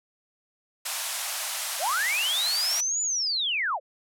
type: high-pass noise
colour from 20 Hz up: white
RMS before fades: -29 dBFS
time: 0.85-2.81 s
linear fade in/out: 10 ms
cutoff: 610 Hz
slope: 48 dB/octave
type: linear two-way sweep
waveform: sine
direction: up then down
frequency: 490 to 7040 to 490 Hz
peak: -24 dBFS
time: 1.79-3.8 s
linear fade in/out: 50 ms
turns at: 3.02 s
effects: low-pass 12000 Hz 12 dB/octave